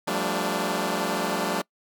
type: tone cluster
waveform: 10% pulse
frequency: 177.8 / 198.2 / 224.6 / 292.1 Hz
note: F3 / G3 / A3 / D4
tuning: +31 / +19 / +36 / -9 cents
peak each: -22 dBFS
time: 0.07-1.62 s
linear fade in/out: 10 ms
effects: noise-tail reverb RT60 0.1 s tail -24 dB re dry